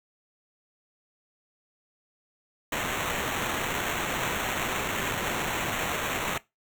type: noise with sample-and-hold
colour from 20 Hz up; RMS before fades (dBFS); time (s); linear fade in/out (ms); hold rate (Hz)
white; -30; 2.72-6.38; 5; 4900
effects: noise-tail reverb RT60 0.2 s tail -20 dB re dry